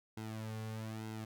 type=tone with flanger; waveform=sawtooth; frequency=110 Hz; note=A2; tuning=in tune; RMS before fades=-43 dBFS; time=0.17-1.25 s; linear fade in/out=5 ms; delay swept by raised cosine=1.7 to 3.2 ms; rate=1.1 Hz; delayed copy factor=-0.75; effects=none